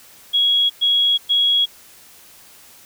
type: tone bursts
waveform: sine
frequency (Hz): 3322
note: G#7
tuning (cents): 0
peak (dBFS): -13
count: 3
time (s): 0.33-1.66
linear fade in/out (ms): 20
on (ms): 370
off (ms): 110
effects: white hiss -46 dBFS RMS until 2.85 s